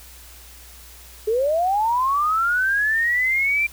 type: linear sweep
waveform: sine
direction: up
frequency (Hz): 415.3 to 2377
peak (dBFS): -17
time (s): 1.27-3.67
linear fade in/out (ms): 10
effects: added 60 Hz sine -45 dBFS peak until 3.72 s + white hiss -45 dBFS RMS until 3.72 s